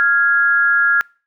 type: tone pair together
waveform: sine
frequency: 1396.9 / 1661.2 Hz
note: F6 / G#6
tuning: 0 / 0 cents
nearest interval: minor third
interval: 300 cents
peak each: -14 dBFS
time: 0-1.01 s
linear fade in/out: 0 ms
effects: noise-tail reverb RT60 0.4 s tail -26 dB re dry